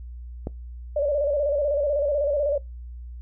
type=click; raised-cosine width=2 ms; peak=-16 dBFS; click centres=0.471 s
type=tone with vibrato; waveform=sine; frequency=577 Hz; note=D5; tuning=31 cents flat; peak=-20 dBFS; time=0.96-2.58 s; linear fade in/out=5 ms; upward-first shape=square; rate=16 Hz; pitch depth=60 cents each way
effects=noise-tail reverb RT60 0.2 s tail -23 dB re dry + added 60 Hz sine -35 dBFS peak until 3.21 s